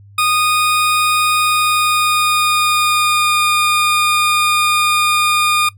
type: tone with pitch glide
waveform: 20% pulse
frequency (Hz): 1235 to 1218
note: D#6 to D#6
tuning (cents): -13 to -37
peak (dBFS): -7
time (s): 0.18-5.69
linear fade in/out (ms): 5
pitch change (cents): -24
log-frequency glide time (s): 1.4-3.4
effects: noise-tail reverb RT60 0.1 s tail -19 dB re dry + added 100 Hz sine -39 dBFS peak until 5.77 s